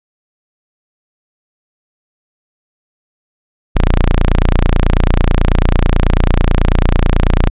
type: tone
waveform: sawtooth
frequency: 29.14 Hz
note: A#0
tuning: in tune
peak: -4 dBFS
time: 3.75-7.5 s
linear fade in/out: 10 ms
effects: resampled to 8000 Hz